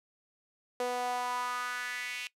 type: tone with high-pass filter sweep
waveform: sawtooth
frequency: 246.9 Hz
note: B3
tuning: in tune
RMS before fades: -35 dBFS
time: 0.8-2.27 s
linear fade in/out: 0 ms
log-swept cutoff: 530 to 2600 Hz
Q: 3.7
effects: noise-tail reverb RT60 0.1 s tail -19 dB re dry + low-pass 12000 Hz 12 dB/octave